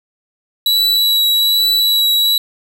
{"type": "tone with vibrato", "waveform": "45% pulse", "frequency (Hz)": 3922, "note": "B7", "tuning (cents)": -13, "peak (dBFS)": -10, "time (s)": [0.66, 2.38], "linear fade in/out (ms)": 2, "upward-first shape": "triangle", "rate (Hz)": 1.2, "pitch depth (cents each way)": 16, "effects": []}